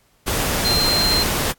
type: tone in noise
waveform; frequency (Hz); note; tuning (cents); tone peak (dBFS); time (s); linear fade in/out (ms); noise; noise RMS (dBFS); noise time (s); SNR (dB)
sine; 4152; C8; -14; -17; 0.64-1.24; 20; pink; -21; 0.26-1.53; +1
effects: pink hiss -59 dBFS RMS until 1.58 s + AAC 64 kbps